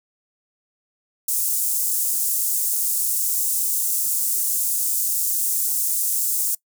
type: high-pass noise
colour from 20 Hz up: pink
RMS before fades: -22 dBFS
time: 1.28-6.55 s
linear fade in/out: 5 ms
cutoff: 7800 Hz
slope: 24 dB/octave
effects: noise-tail reverb RT60 0.1 s tail -23 dB re dry